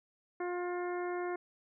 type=harmonic tone; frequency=355 Hz; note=F4; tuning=28 cents sharp; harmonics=1 / 2 / 3 / 4 / 5 / 6; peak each=-35 / -41 / -45 / -47 / -49 / -51 dBFS; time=0.4-1.36 s; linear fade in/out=5 ms; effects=none